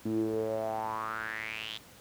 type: tone with band-pass filter sweep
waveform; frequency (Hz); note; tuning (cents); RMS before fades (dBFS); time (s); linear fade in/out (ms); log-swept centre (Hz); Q
sawtooth; 110; A2; 0; -34; 0.05-1.78; 10; 270 to 3500; 6.3
effects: pink hiss -54 dBFS RMS until 2 s + high-pass 60 Hz 12 dB/octave